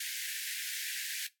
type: high-pass noise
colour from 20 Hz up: pink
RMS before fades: -38 dBFS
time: 0-1.27 s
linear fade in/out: 5 ms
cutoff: 1600 Hz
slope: 96 dB/octave
effects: noise-tail reverb RT60 0.2 s tail -18 dB re dry + AAC 64 kbps